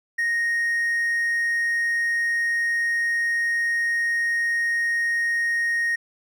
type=tone with hard clipping; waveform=triangle; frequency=1864.7 Hz; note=A#6; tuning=in tune; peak=-21 dBFS; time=0.18-5.96 s; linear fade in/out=10 ms; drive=5 dB; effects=none